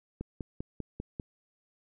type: click train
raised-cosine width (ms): 3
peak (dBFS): -23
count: 6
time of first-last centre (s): 0.21-1.198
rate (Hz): 5.06
effects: none